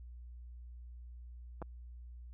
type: clicks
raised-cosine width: 1 ms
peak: -29 dBFS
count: 2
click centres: 1.618 / 1.624 s
effects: added 60 Hz sine -47 dBFS peak until 2.33 s